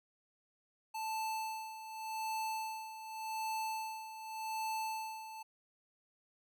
square tone with tremolo, 880 Hz, A5, in tune, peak -36 dBFS, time 0.94-5.43 s, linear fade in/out 10 ms, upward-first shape sine, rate 0.86 Hz, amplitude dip 70%, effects none

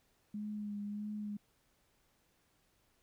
sine tone with vibrato, 207.7 Hz, G#3, in tune, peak -38 dBFS, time 0.34-1.37 s, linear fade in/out 5 ms, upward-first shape sine, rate 1.6 Hz, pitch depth 26 cents each way, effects pink hiss -74 dBFS RMS until 3.02 s

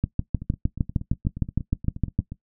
two click trains, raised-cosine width 5 ms, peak -9 / -21 dBFS, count 15 / 17, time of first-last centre 0.04-2.191 / 0.42-2.32 s, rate 6.51 / 8.42 Hz, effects noise-tail reverb RT60 0.1 s tail -17 dB re dry

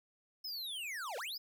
square linear two-way sweep, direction down then up, 5274 to 440 to 5274 Hz, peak -40 dBFS, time 0.44-1.38 s, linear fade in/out 10 ms, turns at 1.17 s, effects none

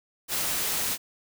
white noise, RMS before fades -28 dBFS, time 0.28-0.98 s, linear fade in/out 50 ms, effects none

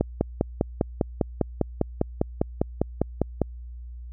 click train, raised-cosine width 2 ms, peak -7 dBFS, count 18, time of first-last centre 0.01-3.417 s, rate 4.99 Hz, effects added 60 Hz sine -36 dBFS peak until 4.12 s

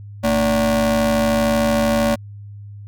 40% pulse ring-modulated tone, 174.61 Hz, F3, in tune, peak -11 dBFS, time 0.23-2.16 s, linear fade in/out 20 ms, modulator 400 Hz, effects added 102 Hz sine -33 dBFS peak until 2.87 s

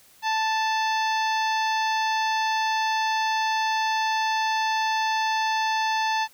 harmonic tone with a mistuned harmonic, 880 Hz, A5, in tune, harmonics 1 / 2 / 3 / 4 / 5 / 6 / 7, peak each -23 / -29 / -33 / -35 / -37 / -39 / -40 dBFS, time 0.22-6.28 s, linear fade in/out 50 ms, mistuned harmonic 6, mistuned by -59 cents, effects white hiss -55 dBFS RMS until 6.33 s

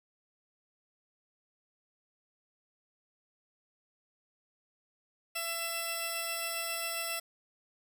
10% pulse tone pair together, 668.6 / 2667 Hz, E5 / E7, +24 / +20 cents, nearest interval 2 octaves, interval 2396 cents, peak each -28 dBFS, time 5.35-7.2 s, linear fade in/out 10 ms, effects none

